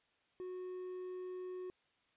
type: tone with quantisation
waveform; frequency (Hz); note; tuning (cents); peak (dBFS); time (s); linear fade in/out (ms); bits
triangle; 366.5; F#4; -16; -40; 0.4-1.7; 0; 11
effects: white hiss -75 dBFS RMS until 2.16 s + resampled to 8000 Hz